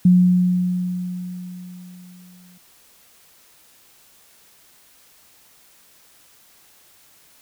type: tone with exponential decay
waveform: sine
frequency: 180.3 Hz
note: F#3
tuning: 45 cents flat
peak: -8 dBFS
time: 0.05-2.58 s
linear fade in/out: 5 ms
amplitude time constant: 550 ms
effects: white hiss -53 dBFS RMS until 7.41 s